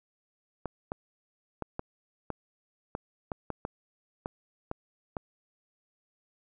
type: clicks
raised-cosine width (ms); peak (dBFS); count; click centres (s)
1; -19; 12; 0.657 / 0.919 / 1.623 / 1.794 / 2.303 / 2.951 / 3.318 / 3.503 / 3.651 / 4.259 / 4.714 / 5.168
effects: none

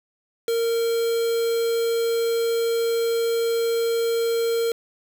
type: tone with quantisation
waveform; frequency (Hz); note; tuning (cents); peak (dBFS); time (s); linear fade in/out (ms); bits
triangle; 461.3; A#4; -18; -18; 0.48-4.72; 2; 5
effects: none

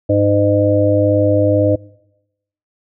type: harmonic tone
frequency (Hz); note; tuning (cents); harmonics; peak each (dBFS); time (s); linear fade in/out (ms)
102; G#2; -31; 1 / 3 / 5 / 6; -16 / -16 / -16 / -16; 0.09-1.76; 10
effects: noise-tail reverb RT60 0.9 s tail -23 dB re dry

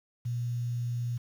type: tone with quantisation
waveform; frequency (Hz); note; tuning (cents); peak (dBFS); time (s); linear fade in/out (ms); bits
sine; 120.4; B2; -44; -29; 0.25-1.18; 10; 9
effects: none

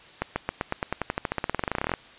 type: accelerating click train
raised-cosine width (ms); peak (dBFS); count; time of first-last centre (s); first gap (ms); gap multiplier
0.5; -10; 28; 0.22-1.938; 140; 0.93
effects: white hiss -49 dBFS RMS until 2.18 s + resampled to 8000 Hz

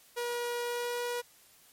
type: tone with pitch glide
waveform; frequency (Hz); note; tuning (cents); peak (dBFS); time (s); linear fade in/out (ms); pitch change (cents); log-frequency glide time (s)
sawtooth; 480 to 483.3; B4 to B4; -49 to -38; -28; 0.16-1.22; 20; +11; 0.62-1.01
effects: white hiss -60 dBFS RMS until 1.72 s + MP3 64 kbps

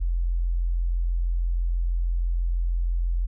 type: tone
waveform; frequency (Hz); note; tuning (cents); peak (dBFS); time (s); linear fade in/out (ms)
sine; 43.09; F1; -22; -21; 0-3.27; 20
effects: none

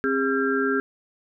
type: tone cluster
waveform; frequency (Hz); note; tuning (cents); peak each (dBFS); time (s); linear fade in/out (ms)
sine; 267.3 / 406.2 / 1366 / 1601; C4 / G#4 / F6 / G6; +37 / -38 / -39 / +36; -25 / -24 / -28 / -27; 0.04-0.8; 0
effects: none

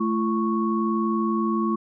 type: tone cluster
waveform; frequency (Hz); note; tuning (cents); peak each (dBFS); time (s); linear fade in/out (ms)
sine; 218.9 / 339.7 / 1107; A3 / F4 / C#6; -9 / -48 / -3; -23 / -26 / -27; 0-1.76; 10
effects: none

